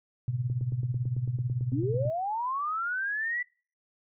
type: tone with tremolo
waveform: sine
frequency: 123.47 Hz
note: B2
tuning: in tune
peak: -24 dBFS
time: 0.28-2.1 s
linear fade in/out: 0 ms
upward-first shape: sine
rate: 18 Hz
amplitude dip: 75%
type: click train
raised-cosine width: 3 ms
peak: -30 dBFS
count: 15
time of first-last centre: 0.5-2.054 s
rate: 9.01 Hz
type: linear sweep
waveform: sine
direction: up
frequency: 245.2 to 1984 Hz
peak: -28 dBFS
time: 1.72-3.43 s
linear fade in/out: 10 ms
effects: noise-tail reverb RT60 0.4 s tail -25 dB re dry